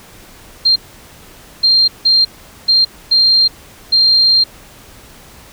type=tone bursts at uneven times; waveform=sine; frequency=4186 Hz; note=C8; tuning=in tune; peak=-7 dBFS; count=6; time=0.65-0.76 / 1.63-1.88 / 2.05-2.25 / 2.68-2.85 / 3.11-3.48 / 3.92-4.44 s; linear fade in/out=10 ms; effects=pink hiss -40 dBFS RMS until 5.52 s